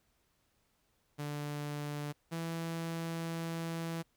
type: tone pair in turn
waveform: sawtooth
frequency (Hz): 146.83 / 165.53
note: D3 / E3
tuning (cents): 0 / +8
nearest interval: major second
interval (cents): 208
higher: second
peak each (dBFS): -33 / -32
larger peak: second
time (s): 1.18-2.13 / 2.31-4.03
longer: second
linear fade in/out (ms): 20
effects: pink hiss -75 dBFS RMS until 4.16 s